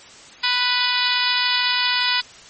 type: harmonic tone with a mistuned harmonic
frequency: 493.9 Hz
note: B4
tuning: in tune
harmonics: 2 / 3 / 4 / 5 / 6 / 7 / 8 / 9 / 10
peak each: -26 / -26 / -26 / -26 / -26 / -26 / -26 / -26 / -26 dBFS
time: 0.43-2.21 s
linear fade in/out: 10 ms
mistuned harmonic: 10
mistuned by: +18 cents
effects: white hiss -43 dBFS RMS until 2.49 s + MP3 32 kbps